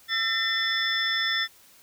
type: tone cluster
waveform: sine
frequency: 1345 / 1807 / 2023 / 3478 / 5280 Hz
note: E6 / A6 / B6 / A7 / E8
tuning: +34 / +46 / +41 / -21 / +2 cents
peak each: -35 / -27 / -34 / -27 / -32 dBFS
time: 0.08-1.48 s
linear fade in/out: 50 ms
effects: white hiss -55 dBFS RMS until 1.82 s